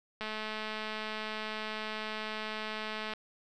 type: click train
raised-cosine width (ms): 0.3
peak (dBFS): -22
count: 633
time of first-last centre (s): 0.21-3.136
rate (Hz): 216
effects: none